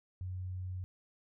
sine tone, 92 Hz, F#2, 9 cents flat, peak -37 dBFS, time 0.21-0.84 s, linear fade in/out 0 ms, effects none

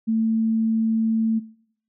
sine tone, 223.3 Hz, A3, 26 cents sharp, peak -18 dBFS, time 0.07-1.4 s, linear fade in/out 20 ms, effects noise-tail reverb RT60 0.7 s tail -22 dB re dry

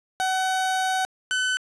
30% pulse tone pair in turn, 753 / 1510.2 Hz, F#5 / F#6, +30 / +35 cents, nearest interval octave, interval 1205 cents, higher second, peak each -19 dBFS, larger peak neither, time 0.2-1.05 / 1.31-1.57 s, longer first, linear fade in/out 0 ms, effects resampled to 24000 Hz + 10-bit

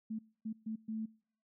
sine tone bursts at uneven times, 220 Hz, A3, in tune, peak -36 dBFS, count 4, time 0.1-0.19 / 0.45-0.53 / 0.66-0.76 / 0.88-1.06 s, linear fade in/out 10 ms, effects noise-tail reverb RT60 0.6 s tail -26 dB re dry

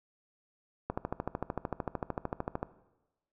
click train, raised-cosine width 1 ms, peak -18 dBFS, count 24, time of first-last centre 0.9-2.629 s, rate 13.3 Hz, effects noise-tail reverb RT60 1.0 s tail -17 dB re dry

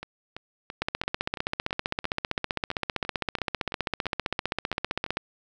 two click trains, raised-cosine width 0.3 ms, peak -10 / -20 dBFS, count 68 / 16, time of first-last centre 0.82-5.171 / 0.03-5.064 s, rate 15.4 / 2.98 Hz, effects none

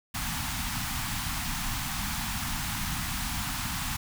pink band-stop noise, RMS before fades -32 dBFS, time 0.14-3.97 s, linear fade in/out 10 ms, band 270 to 760 Hz, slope 48 dB/octave, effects none

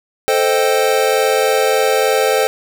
square chord, A half-diminished seventh, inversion none, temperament equal, 440 / 523.3 / 622.3 / 784 Hz, A4 / C5 / Eb5 / G5, 0 / 0 / 0 / 0 cents, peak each -17 / -17 / -22 / -20 dBFS, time 0.28-2.47 s, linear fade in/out 0 ms, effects none

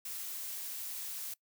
blue noise, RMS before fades -41 dBFS, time 0.05-1.34 s, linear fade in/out 5 ms, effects noise-tail reverb RT60 0.1 s tail -22 dB re dry

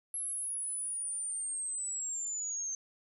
sine linear sweep, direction down, 11120 to 6272 Hz, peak -34 dBFS, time 0.14-2.75 s, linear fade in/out 2 ms, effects none

